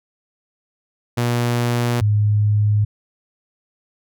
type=tone pair in turn; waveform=sawtooth / sine; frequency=120 / 104.77 Hz; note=B2 / G#2; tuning=-49 / +16 cents; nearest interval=major second; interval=235 cents; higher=first; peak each=-13 dBFS; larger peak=neither; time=1.17-2.01 / 2.01-2.85 s; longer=neither; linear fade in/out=10 ms; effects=none